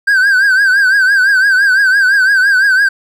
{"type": "tone with vibrato", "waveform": "triangle", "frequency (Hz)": 1568, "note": "G6", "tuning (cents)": 0, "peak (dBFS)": -5, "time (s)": [0.07, 2.89], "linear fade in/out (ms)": 10, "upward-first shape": "triangle", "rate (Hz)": 5.9, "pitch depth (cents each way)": 110, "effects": []}